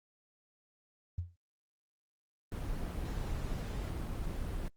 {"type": "tone with exponential decay", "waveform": "sine", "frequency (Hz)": 87.31, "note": "F2", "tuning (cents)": 0, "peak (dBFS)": -30, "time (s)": [1.18, 1.36], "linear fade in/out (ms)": 5, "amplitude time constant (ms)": 38}
{"type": "noise", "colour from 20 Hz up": "brown", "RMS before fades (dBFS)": -37, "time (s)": [2.52, 4.68], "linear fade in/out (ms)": 0}
{"effects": ["Opus 24 kbps"]}